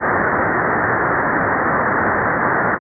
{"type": "low-pass noise", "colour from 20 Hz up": "white", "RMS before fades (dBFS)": -17, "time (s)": [0, 2.79], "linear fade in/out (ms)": 50, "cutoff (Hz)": 1900, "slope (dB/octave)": 96, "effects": ["high-pass 100 Hz 12 dB/octave"]}